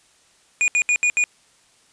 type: tone bursts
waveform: square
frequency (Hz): 2449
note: D#7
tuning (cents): -28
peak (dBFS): -16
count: 5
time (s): 0.61-1.239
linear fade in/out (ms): 0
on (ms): 69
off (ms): 71
effects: white hiss -57 dBFS RMS until 1.92 s + resampled to 22050 Hz